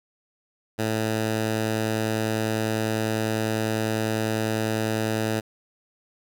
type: tone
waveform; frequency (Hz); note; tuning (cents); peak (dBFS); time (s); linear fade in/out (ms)
10% pulse; 110; A2; 0; -15; 0.78-5.41; 20
effects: none